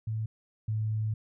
sine tone pair in turn, 110 / 108.67 Hz, A2 / A2, 0 / -21 cents, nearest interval unison, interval 21 cents, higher first, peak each -29 / -27 dBFS, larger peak second, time 0.07-0.26 / 0.68-1.14 s, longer second, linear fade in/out 5 ms, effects none

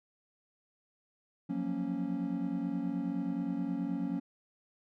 triangle chord, Gb major seventh, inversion third, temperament equal with one note detuned, 174.61 / 184.04 / 233.1 / 277.2 Hz, F3 / Gb3 / Bb3 / Db4, 0 / -9 / 0 / 0 cents, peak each -38 / -36 / -36 / -33 dBFS, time 1.49-4.2 s, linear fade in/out 10 ms, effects none

